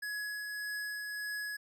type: tone with tremolo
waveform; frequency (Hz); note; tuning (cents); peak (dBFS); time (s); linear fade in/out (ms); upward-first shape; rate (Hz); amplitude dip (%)
square; 1683; G#6; +23; -36; 0.02-1.57; 10; triangle; 1.7; 30
effects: resampled to 32000 Hz